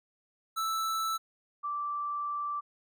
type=tone pair in turn; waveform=square / sine; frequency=1318.5 / 1168.9 Hz; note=E6 / D6; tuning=0 / -9 cents; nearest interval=major second; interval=209 cents; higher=first; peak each=-30 / -31 dBFS; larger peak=first; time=0.56-1.18 / 1.63-2.61 s; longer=second; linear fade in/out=20 ms; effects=none